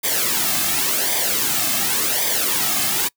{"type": "noise with flanger", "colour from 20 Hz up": "white", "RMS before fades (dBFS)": -20, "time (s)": [0.03, 3.09], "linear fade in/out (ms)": 20, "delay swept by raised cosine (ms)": [0.72, 2.12], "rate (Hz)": 0.9, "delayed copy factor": -0.7, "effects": ["noise-tail reverb RT60 0.1 s tail -25 dB re dry"]}